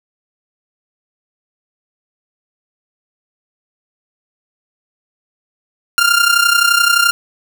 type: tone with amplitude modulation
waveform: sawtooth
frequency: 1396.9 Hz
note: F6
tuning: in tune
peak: -3 dBFS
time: 5.98-7.11 s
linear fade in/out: 0 ms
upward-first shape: sine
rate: 31.6 Hz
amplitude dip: 70%
effects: none